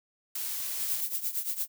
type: noise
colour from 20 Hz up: blue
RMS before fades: -34 dBFS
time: 0.35-1.01 s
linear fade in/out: 5 ms
type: noise with tremolo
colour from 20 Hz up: violet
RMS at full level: -29 dBFS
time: 0.78-1.68 s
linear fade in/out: 50 ms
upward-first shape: triangle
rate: 8.7 Hz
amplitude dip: 85%
effects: none